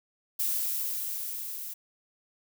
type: noise with level ramp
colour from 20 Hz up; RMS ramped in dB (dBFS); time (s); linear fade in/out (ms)
violet; -28 to -39; 0.39-1.74; 10
effects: none